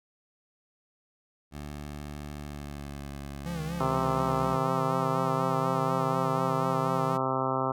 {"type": "tone with pitch glide", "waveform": "15% pulse", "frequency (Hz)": [73.42, 70.19], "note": ["D2", "C#2"], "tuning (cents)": [0, 22], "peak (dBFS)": -31, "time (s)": [1.51, 4.59], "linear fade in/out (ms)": 50, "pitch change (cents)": -78, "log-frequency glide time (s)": [2.39, 3.11]}
{"type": "tone with vibrato", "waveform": "square", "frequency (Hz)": 164.6, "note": "E3", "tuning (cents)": -2, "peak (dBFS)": -33, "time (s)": [3.45, 7.18], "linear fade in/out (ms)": 20, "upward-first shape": "sine", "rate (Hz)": 4.1, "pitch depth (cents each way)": 99}
{"type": "harmonic tone", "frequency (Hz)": 131.7, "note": "C3", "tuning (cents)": 12, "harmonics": [1, 2, 3, 4, 5, 6, 7, 8, 9, 10], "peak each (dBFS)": [-35, -35, -35, -35, -35, -35, -35, -35, -35, -35], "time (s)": [3.8, 7.72], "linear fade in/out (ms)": 5}
{"effects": []}